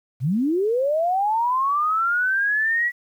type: linear sweep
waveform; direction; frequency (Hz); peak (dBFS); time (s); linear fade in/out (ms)
sine; up; 110 to 1954; -18; 0.2-2.92; 50
effects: 9-bit